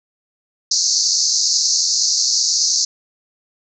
white band-pass noise, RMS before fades -17 dBFS, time 0.71-2.85 s, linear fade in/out 5 ms, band 4300 to 6700 Hz, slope 96 dB/octave, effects none

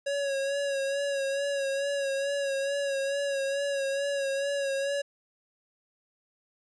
square tone with vibrato, 555 Hz, C#5, 2 cents sharp, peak -28 dBFS, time 0.06-5.02 s, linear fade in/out 10 ms, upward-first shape sine, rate 2.3 Hz, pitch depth 36 cents each way, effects resampled to 22050 Hz

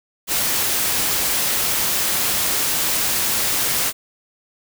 white noise, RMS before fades -20 dBFS, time 0.27-3.93 s, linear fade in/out 50 ms, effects none

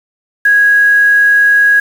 sine tone with quantisation, 1655 Hz, G#6, 6 cents flat, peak -5 dBFS, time 0.45-1.8 s, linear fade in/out 5 ms, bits 5, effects none

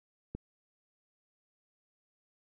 click, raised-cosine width 3 ms, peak -25 dBFS, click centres 0.35 s, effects none

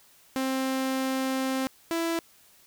sawtooth tone pair in turn, 263.8 / 332.4 Hz, C4 / E4, +14 / +15 cents, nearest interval major third, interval 401 cents, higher second, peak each -22 dBFS, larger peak neither, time 0.36-1.67 / 1.91-2.19 s, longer first, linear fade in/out 0 ms, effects white hiss -58 dBFS RMS until 2.66 s

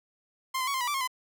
sawtooth tone with pitch steps, 1051 / 1027 / 1119 / 1048 / 976 / 1168 / 1077 / 1016 Hz, C6 / C6 / C#6 / C6 / B5 / D6 / C6 / B5, +7 / -33 / +16 / +2 / -21 / -10 / +50 / +49 cents, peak -24 dBFS, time 0.54-1.076 s, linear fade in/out 10 ms, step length 67 ms, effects none

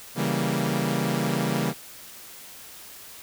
sawtooth chord, C# diminished seventh, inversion none, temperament equal, 138.59 / 164.81 / 196 / 233.1 Hz, C#3 / E3 / G3 / Bb3, 0 / 0 / 0 / 0 cents, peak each -25 dBFS, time 0.15-1.74 s, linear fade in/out 50 ms, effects white hiss -44 dBFS RMS until 3.22 s

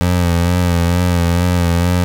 25% pulse tone with vibrato, 87.31 Hz, F2, in tune, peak -8 dBFS, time 0.01-2.04 s, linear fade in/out 0 ms, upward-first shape sine, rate 2.2 Hz, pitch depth 42 cents each way, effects none

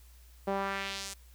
sawtooth tone with band-pass filter sweep, 196 Hz, G3, in tune, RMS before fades -35 dBFS, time 0.47-1.14 s, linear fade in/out 10 ms, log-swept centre 580 to 8400 Hz, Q 1.3, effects added 60 Hz sine -53 dBFS peak until 1.34 s + white hiss -63 dBFS RMS until 1.34 s

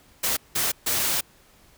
white noise bursts at uneven times, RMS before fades -24 dBFS, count 3, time 0.23-0.37 / 0.55-0.72 / 0.86-1.21 s, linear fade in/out 10 ms, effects pink hiss -56 dBFS RMS until 1.77 s

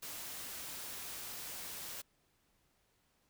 white noise, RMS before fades -45 dBFS, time 0.02-2.02 s, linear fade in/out 10 ms, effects pink hiss -75 dBFS RMS until 3.29 s

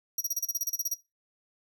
sawtooth tone bursts, 5740 Hz, F8, 47 cents sharp, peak -23 dBFS, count 13, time 0.18-0.941 s, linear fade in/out 5 ms, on 29 ms, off 32 ms, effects noise-tail reverb RT60 0.2 s tail -17 dB re dry

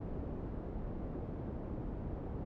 pink low-pass noise, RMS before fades -41 dBFS, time 0-2.45 s, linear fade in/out 20 ms, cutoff 490 Hz, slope 12 dB/octave, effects none

